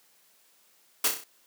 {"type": "noise with echo", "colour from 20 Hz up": "white", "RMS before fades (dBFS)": -23, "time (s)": [1.04, 1.08], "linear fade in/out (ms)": 5, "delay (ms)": 32, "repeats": 5, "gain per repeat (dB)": -5, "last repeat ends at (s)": 1.24, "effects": ["white hiss -63 dBFS RMS until 1.46 s", "high-pass 200 Hz 12 dB/octave"]}